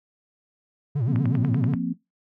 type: tone with vibrato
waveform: triangle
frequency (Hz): 127.5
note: C3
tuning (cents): -44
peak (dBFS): -19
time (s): 0.95-1.75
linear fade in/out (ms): 10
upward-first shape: sine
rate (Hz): 8.3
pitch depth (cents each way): 270
type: chord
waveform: sine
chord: F suspended fourth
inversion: none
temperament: equal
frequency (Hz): 174.61 / 233.1 / 261.6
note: F3 / Bb3 / C4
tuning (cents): 0 / 0 / 0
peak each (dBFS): -28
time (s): 1.07-1.94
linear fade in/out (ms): 20
type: click train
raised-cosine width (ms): 0.5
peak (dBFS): -20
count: 7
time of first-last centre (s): 1.16-1.737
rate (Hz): 10.4
effects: noise-tail reverb RT60 0.2 s tail -19 dB re dry